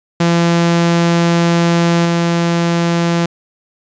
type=tone with level steps; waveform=sawtooth; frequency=170 Hz; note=F3; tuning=46 cents flat; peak=-6 / -8 dBFS; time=0.2-3.26 s; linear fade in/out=5 ms; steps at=2.05 s; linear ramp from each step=2 ms; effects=resampled to 16000 Hz